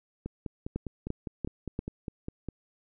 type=two click trains; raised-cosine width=3 ms; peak=-18 / -22 dBFS; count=4 / 12; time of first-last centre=0.76-1.791 / 0.26-2.487 s; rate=2.91 / 4.94 Hz; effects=none